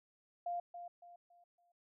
sine tone with echo, 698.5 Hz, F5, in tune, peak -36 dBFS, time 0.46-0.6 s, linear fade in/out 5 ms, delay 280 ms, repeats 4, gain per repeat -9 dB, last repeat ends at 1.72 s, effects none

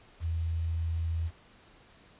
sine tone with quantisation, 82.41 Hz, E2, in tune, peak -28 dBFS, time 0.2-1.31 s, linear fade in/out 50 ms, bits 9, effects pink hiss -58 dBFS RMS until 2.19 s + resampled to 8000 Hz

